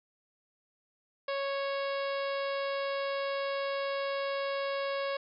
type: harmonic tone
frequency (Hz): 553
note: C#5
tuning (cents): -4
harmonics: 1 / 2 / 3 / 4 / 5 / 6 / 7 / 8 / 9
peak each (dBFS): -32 / -38 / -42 / -44 / -46 / -48 / -49 / -50 / -51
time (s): 1.28-5.17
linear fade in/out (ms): 5
effects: none